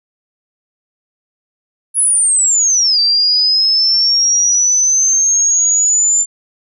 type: linear two-way sweep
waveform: sine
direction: down then up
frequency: 10548 to 4651 to 7200 Hz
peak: -9 dBFS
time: 1.94-6.26 s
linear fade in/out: 50 ms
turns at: 3 s
effects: none